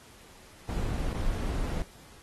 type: noise with dropouts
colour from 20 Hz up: brown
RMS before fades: -30 dBFS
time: 0.69-1.82 s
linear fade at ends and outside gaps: 1 ms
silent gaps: 0.973-0.978 / 1.131-1.146 s
effects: pink hiss -54 dBFS RMS until 2.22 s + AAC 32 kbps